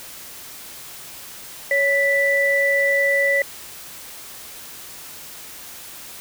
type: tone pair together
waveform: sine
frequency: 557.9 / 1975.5 Hz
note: C#5 / B6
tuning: +11 / 0 cents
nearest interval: octave + minor seventh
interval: 2189 cents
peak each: -20 / -17 dBFS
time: 1.71-3.42 s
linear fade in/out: 2 ms
effects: white hiss -38 dBFS RMS until 6.2 s